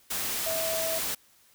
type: tone in noise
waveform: sine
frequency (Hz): 650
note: E5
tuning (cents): -24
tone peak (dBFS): -30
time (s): 0.46-0.99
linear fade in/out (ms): 10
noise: white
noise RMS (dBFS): -31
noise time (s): 0.1-1.15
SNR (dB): -2
effects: white hiss -61 dBFS RMS until 1.54 s